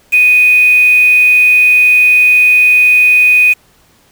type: tone with quantisation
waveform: sine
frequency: 2489 Hz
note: D#7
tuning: in tune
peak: -4 dBFS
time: 0.12-3.54 s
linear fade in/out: 20 ms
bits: 4
effects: pink hiss -49 dBFS RMS until 4.11 s